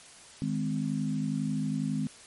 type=chord; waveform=sine; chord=Ab major; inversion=second; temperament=equal with one note detuned; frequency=155.56 / 207.7 / 257.7 Hz; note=Eb3 / Ab3 / C4; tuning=0 / 0 / -26 cents; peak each=-32 dBFS; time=0.42-2.07 s; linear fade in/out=0 ms; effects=white hiss -51 dBFS RMS until 2.26 s + MP3 48 kbps